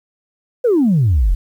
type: exponential sweep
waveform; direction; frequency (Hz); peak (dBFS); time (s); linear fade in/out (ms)
sine; down; 523.3 to 37.97; -9; 0.64-1.35; 10
effects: tanh soft clip ceiling -7 dBFS + 8-bit